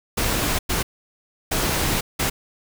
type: noise bursts at uneven times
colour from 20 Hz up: pink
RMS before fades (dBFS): -22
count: 4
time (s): 0.17-0.59 / 0.69-0.83 / 1.51-2.01 / 2.19-2.3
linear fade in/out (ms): 10
effects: none